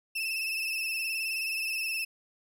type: tone with vibrato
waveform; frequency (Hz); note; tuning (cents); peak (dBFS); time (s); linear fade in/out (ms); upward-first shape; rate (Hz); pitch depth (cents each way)
35% pulse; 2637; E7; 0; -28; 0.15-2.05; 10; sine; 19; 49
effects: none